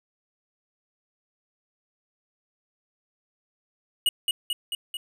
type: tone with echo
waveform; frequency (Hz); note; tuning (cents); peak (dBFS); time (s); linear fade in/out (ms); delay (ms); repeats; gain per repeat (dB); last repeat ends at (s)
square; 2900; F#7; -35; -19; 4.06-4.09; 2; 220; 4; -3; 4.97
effects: none